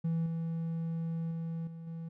triangle tone with level steps, 164.81 Hz, E3, in tune, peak -26 / -30 / -32 / -40 / -36 dBFS, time 0.04-2.09 s, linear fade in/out 10 ms, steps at 0.26 / 1.31 / 1.67 / 1.87 s, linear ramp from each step 2 ms, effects tanh soft clip ceiling -22 dBFS

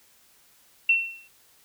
sine tone with exponential decay, 2709 Hz, E7, 47 cents sharp, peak -14 dBFS, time 0.89-1.28 s, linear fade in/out 5 ms, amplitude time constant 84 ms, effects white hiss -59 dBFS RMS until 1.64 s

